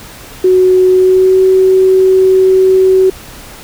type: tone with pitch glide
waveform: sine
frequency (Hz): 370 to 377.1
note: F#4 to F#4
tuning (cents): 0 to +33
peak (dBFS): -4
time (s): 0.44-3.1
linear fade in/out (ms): 5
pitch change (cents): +33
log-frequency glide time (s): 0.89-1.41
effects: pink hiss -32 dBFS RMS until 3.63 s